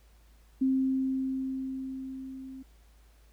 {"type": "tone with level ramp", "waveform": "sine", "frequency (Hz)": 264.1, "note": "C4", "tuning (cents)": 16, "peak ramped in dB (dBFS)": [-22, -41], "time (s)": [0.61, 2.63], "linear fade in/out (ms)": 10, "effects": ["added 54 Hz sine -56 dBFS peak until 3.32 s", "pink hiss -66 dBFS RMS until 3.32 s"]}